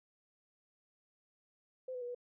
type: tone with pitch steps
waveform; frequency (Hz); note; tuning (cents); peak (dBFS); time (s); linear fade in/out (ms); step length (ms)
sine; 514 / 499.1 / 484.2 / 489.4; C5 / B4 / B4 / B4; -31 / +18 / -34 / -16; -39; 1.88-2.148; 5; 67
effects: none